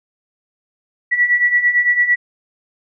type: beating tone pair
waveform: sine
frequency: 1941 / 1949.9 Hz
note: B6 / B6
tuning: -31 / -23 cents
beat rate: 8.9 Hz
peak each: -18 / -13 dBFS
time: 1.11-2.16 s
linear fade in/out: 20 ms
effects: none